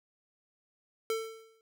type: tone with exponential decay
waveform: square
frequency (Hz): 446.7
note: A4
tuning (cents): +26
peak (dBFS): -28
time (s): 1.1-1.61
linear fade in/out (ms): 1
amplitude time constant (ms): 110
effects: none